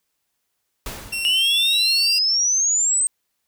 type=noise with exponential decay; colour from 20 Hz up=pink; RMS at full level=-29 dBFS; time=0.86-1.65 s; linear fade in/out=2 ms; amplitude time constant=170 ms
type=tone with pitch glide; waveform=sawtooth; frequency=2725 to 2742 Hz; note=F7 to F7; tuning=-43 to -32 cents; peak=-20 dBFS; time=1.12-2.19 s; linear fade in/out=10 ms; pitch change=+11 cents; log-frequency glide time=1.3-1.82 s
type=exponential sweep; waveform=sine; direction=up; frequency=2865 to 8372 Hz; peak=-16 dBFS; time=1.25-3.07 s; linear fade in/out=0 ms
effects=white hiss -74 dBFS RMS until 3.47 s